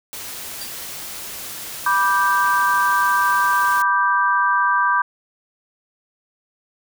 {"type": "noise", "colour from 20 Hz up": "white", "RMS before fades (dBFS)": -32, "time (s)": [0.13, 3.82], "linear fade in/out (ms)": 0}
{"type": "tone with exponential decay", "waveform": "sawtooth", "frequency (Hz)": 4699, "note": "D8", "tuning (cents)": 0, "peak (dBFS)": -25, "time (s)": [0.61, 0.75], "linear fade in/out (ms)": 5, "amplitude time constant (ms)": 30}
{"type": "chord", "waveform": "sine", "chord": "G major", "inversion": "first", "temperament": "just", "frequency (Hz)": [980, 1176, 1568], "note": ["B5", "D6", "G6"], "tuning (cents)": [-14, 2, 0], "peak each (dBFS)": -19, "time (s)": [1.86, 5.02], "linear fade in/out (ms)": 5}
{"effects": []}